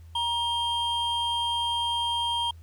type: tone pair together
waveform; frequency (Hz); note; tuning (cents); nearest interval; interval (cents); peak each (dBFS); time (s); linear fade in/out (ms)
triangle; 945 / 3195; A#5 / G7; +23 / +32; octave + major sixth; 2109; -26; 0.15-2.51; 5
effects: added 82 Hz sine -44 dBFS peak until 2.62 s + pink hiss -64 dBFS RMS until 2.62 s